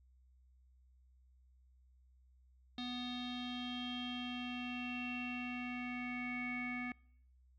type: tone with low-pass filter sweep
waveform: square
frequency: 246.9 Hz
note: B3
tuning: in tune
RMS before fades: -42 dBFS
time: 2.78-6.92 s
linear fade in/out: 2 ms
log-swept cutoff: 3800 to 2100 Hz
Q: 9.5
effects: noise-tail reverb RT60 0.7 s tail -26 dB re dry + added 63 Hz sine -64 dBFS peak until 7.58 s